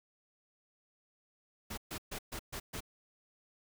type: noise bursts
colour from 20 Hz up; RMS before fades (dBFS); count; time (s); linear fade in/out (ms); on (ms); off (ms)
pink; -41; 6; 1.7-2.806; 10; 76; 130
effects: none